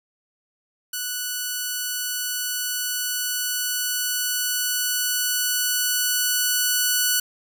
5% pulse tone with level ramp, 1480 Hz, F#6, in tune, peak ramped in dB -15 to -7 dBFS, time 0.93-7.2 s, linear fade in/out 5 ms, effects none

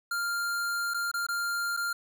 square tone with dropouts, 1396.9 Hz, F6, in tune, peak -29 dBFS, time 0.11-1.93 s, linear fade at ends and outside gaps 5 ms, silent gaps 0.938-0.943 / 1.115-1.139 / 1.267-1.286 / 1.767-1.772 s, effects 10-bit

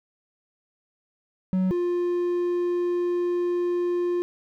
triangle tone pair in turn, 186.4 / 351.9 Hz, F#3 / F4, +13 / +13 cents, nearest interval major seventh, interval 1100 cents, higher second, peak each -18 / -20 dBFS, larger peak first, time 1.53-1.71 / 1.71-4.22 s, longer second, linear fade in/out 0 ms, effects none

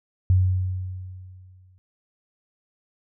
sine tone with exponential decay, 92.5 Hz, F#2, in tune, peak -13 dBFS, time 0.3-1.78 s, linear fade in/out 0 ms, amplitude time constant 320 ms, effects none

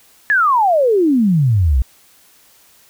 sine exponential sweep, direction down, 1760 to 58.27 Hz, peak -10 dBFS, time 0.3-1.82 s, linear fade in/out 0 ms, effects white hiss -50 dBFS RMS until 2.89 s

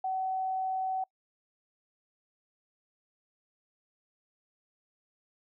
sine tone, 756 Hz, F#5, 37 cents sharp, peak -29 dBFS, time 0.04-1.04 s, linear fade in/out 5 ms, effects noise-tail reverb RT60 0.1 s tail -26 dB re dry

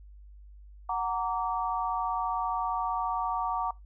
sine chord, Gb augmented, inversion none, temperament just, 740 / 925 / 1156.2 Hz, Gb5 / Bb5 / D6, 0 / -14 / -27 cents, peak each -32 dBFS, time 0.89-3.71 s, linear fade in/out 5 ms, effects noise-tail reverb RT60 0.2 s tail -22 dB re dry + added 50 Hz sine -47 dBFS peak until 3.85 s

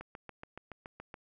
click train, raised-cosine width 0.5 ms, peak -29 dBFS, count 9, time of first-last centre 0.01-1.142 s, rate 7.07 Hz, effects none

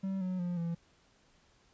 triangle tone with pitch steps, 192.4 / 184.14 / 176.23 / 168.66 Hz, G3 / F#3 / F3 / E3, -32 / -8 / +16 / +40 cents, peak -30 dBFS, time 0.03-0.75 s, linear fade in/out 10 ms, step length 180 ms, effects pink hiss -67 dBFS RMS until 1.73 s + resampled to 16000 Hz

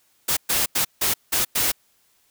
white noise bursts at uneven times, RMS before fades -21 dBFS, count 6, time 0.28-0.37 / 0.49-0.66 / 0.75-0.85 / 1.01-1.14 / 1.32-1.45 / 1.55-1.72 s, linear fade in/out 10 ms, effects white hiss -63 dBFS RMS until 2.3 s

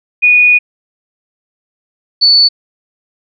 sine tone pair in turn, 2464 / 4470 Hz, D#7 / C#8, -17 / +14 cents, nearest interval minor seventh, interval 1031 cents, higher second, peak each -4 dBFS, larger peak neither, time 0.22-0.59 / 2.21-2.49 s, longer first, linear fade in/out 20 ms, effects none

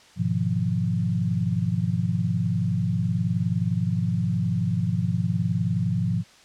sine chord, F half-diminished seventh, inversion first, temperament equal, 103.83 / 123.47 / 155.56 / 174.61 Hz, Ab2 / Cb3 / Eb3 / F3, 0 / 0 / 0 / 0 cents, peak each -27 / -27 / -30 / -25 dBFS, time 0.16-6.24 s, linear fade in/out 50 ms, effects white hiss -52 dBFS RMS until 6.44 s + low-pass 6000 Hz 12 dB/octave

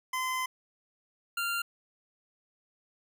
25% pulse tone pair in turn, 1028 / 1389.8 Hz, C6 / F6, -31 / -9 cents, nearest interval perfect fourth, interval 522 cents, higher second, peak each -26 dBFS, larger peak neither, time 0.13-0.46 / 1.37-1.62 s, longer first, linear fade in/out 5 ms, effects none

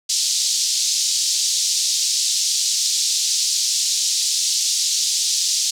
white band-pass noise, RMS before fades -20 dBFS, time 0.09-5.71 s, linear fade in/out 10 ms, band 4100 to 6900 Hz, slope 24 dB/octave, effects none

